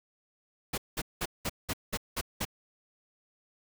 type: noise bursts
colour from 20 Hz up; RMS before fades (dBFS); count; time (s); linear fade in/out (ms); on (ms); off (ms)
pink; -32; 8; 0.73-2.452; 10; 49; 190
effects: none